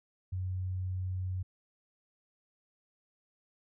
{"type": "tone", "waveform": "sine", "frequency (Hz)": 92.5, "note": "F#2", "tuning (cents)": 0, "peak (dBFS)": -32, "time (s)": [0.32, 1.43], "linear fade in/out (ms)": 10, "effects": []}